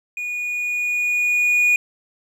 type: tone with level ramp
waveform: triangle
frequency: 2453 Hz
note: D#7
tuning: 25 cents flat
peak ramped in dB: -23 to -11 dBFS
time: 0.17-1.76 s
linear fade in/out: 2 ms
effects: none